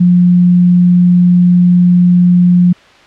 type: tone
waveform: sine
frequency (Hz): 177.6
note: F3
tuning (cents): +29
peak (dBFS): -4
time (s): 0-2.73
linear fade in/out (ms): 10
effects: white hiss -41 dBFS RMS until 3.06 s + low-pass 3000 Hz 12 dB/octave